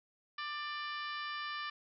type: harmonic tone with a mistuned harmonic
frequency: 592 Hz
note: D5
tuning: 14 cents sharp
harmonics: 2 / 3 / 4 / 5 / 6 / 7 / 8 / 9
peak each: -41 / -43 / -48 / -48 / -51 / -54 / -52 / -57 dBFS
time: 0.38-1.7 s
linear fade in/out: 5 ms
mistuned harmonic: 7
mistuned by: -40 cents
effects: none